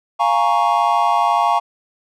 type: chord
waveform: triangle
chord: Bb minor seventh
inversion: second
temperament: equal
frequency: 698.5 / 830.6 / 932.3 / 1108.7 Hz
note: F5 / Ab5 / Bb5 / Db6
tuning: 0 / 0 / 0 / 0 cents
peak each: -17 dBFS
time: 0.19-1.6 s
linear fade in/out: 20 ms
effects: none